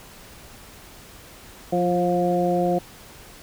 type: harmonic tone with a mistuned harmonic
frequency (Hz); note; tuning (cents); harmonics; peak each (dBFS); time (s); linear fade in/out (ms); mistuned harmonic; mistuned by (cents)
177.3; F3; +26; 1 / 2 / 3 / 4; -24 / -24 / -24 / -24; 1.72-2.79; 10; 2; -27
effects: pink hiss -45 dBFS RMS until 3.42 s